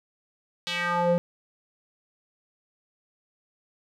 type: tone with band-pass filter sweep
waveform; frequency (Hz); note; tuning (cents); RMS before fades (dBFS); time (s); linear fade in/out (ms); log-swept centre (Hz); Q
square; 174.61; F3; 0; -25; 0.67-1.18; 0; 3800 to 370; 2.6
effects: none